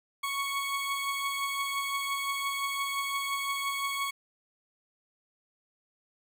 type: beating tone pair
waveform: 20% pulse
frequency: 1108.7 / 1114.5 Hz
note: C#6 / C#6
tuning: 0 / +9 cents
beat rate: 5.8 Hz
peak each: -26 / -33 dBFS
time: 0.23-4.11 s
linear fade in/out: 10 ms
effects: none